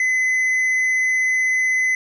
sine tone with tanh clipping, 2029 Hz, B6, 46 cents sharp, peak -17 dBFS, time 0-1.95 s, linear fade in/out 2 ms, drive 5 dB, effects none

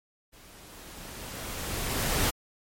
pink noise with level ramp, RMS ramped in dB -53 to -25 dBFS, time 0.32-2.31 s, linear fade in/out 20 ms, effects MP3 64 kbps

